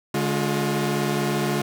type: tone cluster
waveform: sawtooth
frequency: 144.9 / 209.8 / 356.3 Hz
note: D3 / G#3 / F4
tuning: -23 / +18 / +35 cents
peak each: -22 dBFS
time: 0.14-1.62 s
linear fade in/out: 5 ms
effects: none